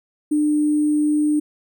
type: tone with sample-and-hold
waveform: sine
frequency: 299.6 Hz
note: D4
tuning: 35 cents sharp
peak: -15 dBFS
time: 0.31-1.4 s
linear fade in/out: 10 ms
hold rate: 8820 Hz
effects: none